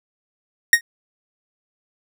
45% pulse tone with exponential decay, 1864.7 Hz, A#6, in tune, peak -4 dBFS, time 0.73-0.81 s, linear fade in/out 2 ms, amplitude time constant 17 ms, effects none

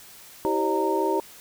sine tone cluster, 324.3 / 389.2 / 534 / 608 / 922 Hz, E4 / G4 / C5 / D#5 / A#5, -28 / -12 / +35 / -40 / -19 cents, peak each -28 / -25 / -30 / -32 / -26 dBFS, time 0.45-1.2 s, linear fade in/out 0 ms, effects white hiss -47 dBFS RMS until 1.4 s

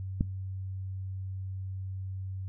click, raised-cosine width 5 ms, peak -13 dBFS, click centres 0.209 s, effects noise-tail reverb RT60 0.3 s tail -21 dB re dry + added 95 Hz sine -34 dBFS peak until 2.48 s

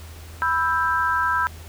sine chord, E minor, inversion second, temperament just, 988.9 / 1318.5 / 1582.2 Hz, B5 / E6 / G6, +2 / 0 / +16 cents, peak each -23 dBFS, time 0.42-1.47 s, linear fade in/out 0 ms, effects added 81 Hz sine -38 dBFS peak until 1.68 s + pink hiss -45 dBFS RMS until 1.68 s

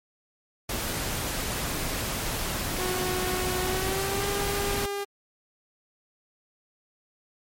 pink noise, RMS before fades -30 dBFS, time 0.69-4.86 s, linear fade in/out 5 ms
sawtooth tone with pitch glide, 366.9 to 402.4 Hz, F#4 to G4, -15 to +45 cents, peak -25 dBFS, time 2.78-5.05 s, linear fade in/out 20 ms, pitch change +160 cents, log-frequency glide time 3.6-4.28 s
effects MP3 64 kbps

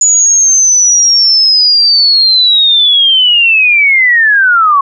sine linear sweep, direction down, 6920 to 1087 Hz, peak -4 dBFS, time 0.01-4.81 s, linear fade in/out 5 ms, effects none

